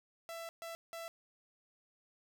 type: tone bursts at uneven times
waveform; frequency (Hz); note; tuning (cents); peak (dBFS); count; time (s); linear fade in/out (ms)
sawtooth; 666; E5; +18; -39; 3; 0.29-0.49 / 0.62-0.75 / 0.93-1.08; 0
effects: none